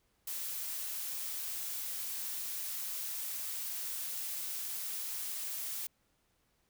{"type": "noise", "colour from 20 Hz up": "blue", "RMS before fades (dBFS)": -39, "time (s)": [0.27, 5.87], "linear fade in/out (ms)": 5, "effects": ["pink hiss -75 dBFS RMS until 6.69 s"]}